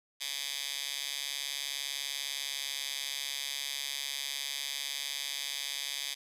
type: tone with high-pass filter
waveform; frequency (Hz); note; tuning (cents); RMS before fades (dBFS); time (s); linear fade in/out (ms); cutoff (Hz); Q
10% pulse; 140.2; C#3; +20; -37; 0.2-6.15; 20; 3400; 1.6
effects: resampled to 32000 Hz